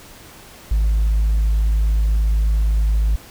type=tone with tanh clipping; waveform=triangle; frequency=53.1 Hz; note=G#1; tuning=39 cents sharp; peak=-14 dBFS; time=0.71-3.16 s; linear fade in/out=5 ms; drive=6 dB; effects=pink hiss -42 dBFS RMS until 3.3 s